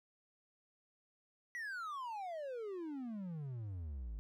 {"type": "exponential sweep", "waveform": "triangle", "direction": "down", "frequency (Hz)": [1975.5, 50.1], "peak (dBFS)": -39, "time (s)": [1.55, 4.19], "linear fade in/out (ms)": 0, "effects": []}